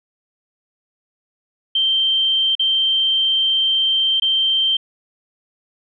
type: tone with dropouts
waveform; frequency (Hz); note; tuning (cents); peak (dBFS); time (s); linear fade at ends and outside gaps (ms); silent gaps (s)
sine; 3136; G7; 0; -14; 1.75-4.77; 5; 2.553-2.594 / 4.2-4.22
effects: none